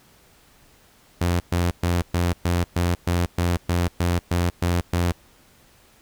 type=tone bursts; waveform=sawtooth; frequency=87.31 Hz; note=F2; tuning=in tune; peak=-15 dBFS; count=13; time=1.21-5.12 s; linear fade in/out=5 ms; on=190 ms; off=120 ms; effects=pink hiss -55 dBFS RMS until 6.01 s